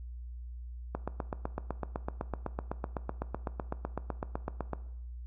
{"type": "click train", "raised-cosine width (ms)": 1, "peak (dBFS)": -19, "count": 31, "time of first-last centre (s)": [0.95, 4.733], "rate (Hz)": 7.93, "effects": ["noise-tail reverb RT60 0.8 s tail -17 dB re dry", "added 60 Hz sine -40 dBFS peak until 5.26 s"]}